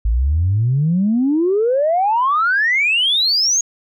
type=exponential sweep; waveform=sine; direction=up; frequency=52 to 6720 Hz; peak=-12 dBFS; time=0.05-3.61 s; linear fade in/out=5 ms; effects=tanh soft clip ceiling -8 dBFS